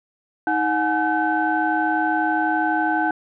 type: tone cluster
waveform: sine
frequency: 315.1 / 731 / 843 / 1526 Hz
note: D#4 / F#5 / G#5 / G6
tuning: +22 / -21 / +26 / -47 cents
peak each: -23 dBFS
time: 0.47-3.11 s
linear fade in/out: 2 ms
effects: tanh soft clip ceiling -8 dBFS